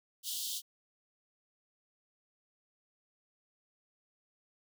pink high-pass noise, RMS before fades -38 dBFS, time 0.23-0.62 s, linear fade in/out 50 ms, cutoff 3000 Hz, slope 96 dB/octave, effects none

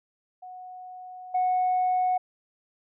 sine tone with level steps, 735 Hz, F#5, 12 cents flat, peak -39 / -20 dBFS, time 0.42-2.18 s, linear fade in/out 10 ms, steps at 1.34 s, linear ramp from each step 10 ms, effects tanh soft clip ceiling -18 dBFS

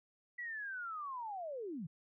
sine linear sweep, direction down, 1971 to 140 Hz, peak -40 dBFS, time 0.38-1.87 s, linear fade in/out 10 ms, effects none

